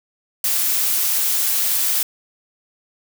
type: noise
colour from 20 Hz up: blue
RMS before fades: -19 dBFS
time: 0.44-2.03 s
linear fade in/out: 2 ms
effects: none